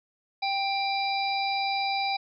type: harmonic tone with a mistuned harmonic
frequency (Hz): 788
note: G5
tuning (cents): +9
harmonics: 1 / 3 / 5 / 6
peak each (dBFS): -27 / -32 / -34 / -35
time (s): 0.42-2.17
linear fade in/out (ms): 10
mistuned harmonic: 6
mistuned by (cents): +48
effects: none